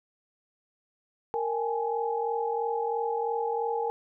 sine tone cluster, 463.5 / 808 / 851 Hz, A#4 / G#5 / G#5, -10 / -48 / +42 cents, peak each -29 / -33 / -32 dBFS, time 1.34-3.9 s, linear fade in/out 0 ms, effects none

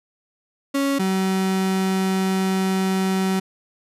35% pulse tone pair in turn, 277.2 / 189.88 Hz, C#4 / F#3, 0 / +45 cents, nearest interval perfect fifth, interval 655 cents, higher first, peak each -17 dBFS, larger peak neither, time 0.74-0.99 / 0.99-3.4 s, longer second, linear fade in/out 10 ms, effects resampled to 32000 Hz

